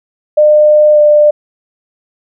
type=tone with pitch glide; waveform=sine; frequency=603 to 596.8 Hz; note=D5 to D5; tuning=+46 to +28 cents; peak=-3 dBFS; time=0.37-1.31 s; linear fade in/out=10 ms; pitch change=-18 cents; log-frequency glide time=0.93-0.99 s; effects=none